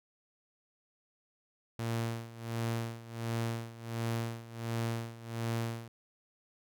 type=tone with tremolo; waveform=sawtooth; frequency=115.4 Hz; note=A#2; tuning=17 cents flat; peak=-27 dBFS; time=1.79-5.88 s; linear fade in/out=0 ms; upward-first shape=sine; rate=1.4 Hz; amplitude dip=85%; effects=none